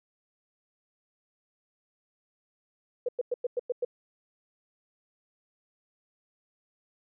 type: tone bursts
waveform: sine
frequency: 490 Hz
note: B4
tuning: 14 cents flat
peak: -25 dBFS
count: 7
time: 3.06-3.849 s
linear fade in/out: 5 ms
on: 27 ms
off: 100 ms
effects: none